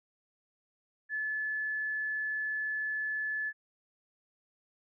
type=tone; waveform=sine; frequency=1727 Hz; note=A6; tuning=33 cents flat; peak=-31 dBFS; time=1.09-3.53 s; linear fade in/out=50 ms; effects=none